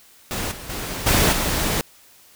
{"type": "noise with level steps", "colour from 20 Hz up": "pink", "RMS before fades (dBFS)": [-26, -36, -29, -17, -22], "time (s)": [0.31, 1.81], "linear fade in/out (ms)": 0, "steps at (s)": [0.51, 0.69, 1.06, 1.32], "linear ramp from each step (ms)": 10, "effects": ["white hiss -51 dBFS RMS until 2.35 s"]}